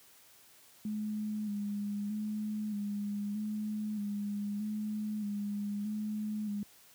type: tone with vibrato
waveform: sine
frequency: 208.4 Hz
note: G#3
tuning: 6 cents sharp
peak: -33 dBFS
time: 0.85-6.63 s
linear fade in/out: 2 ms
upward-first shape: square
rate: 0.8 Hz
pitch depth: 33 cents each way
effects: white hiss -60 dBFS RMS until 6.94 s + high-pass 60 Hz 12 dB/octave